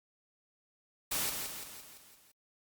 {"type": "noise with echo", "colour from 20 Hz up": "white", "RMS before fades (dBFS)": -33, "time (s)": [1.11, 1.3], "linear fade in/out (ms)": 10, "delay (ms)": 170, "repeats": 6, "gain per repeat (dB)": -5, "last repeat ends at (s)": 2.32, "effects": ["Opus 48 kbps"]}